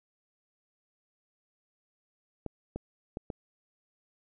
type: clicks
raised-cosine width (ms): 2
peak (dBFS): -22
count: 4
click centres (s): 2.463 / 2.76 / 3.171 / 3.302
effects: none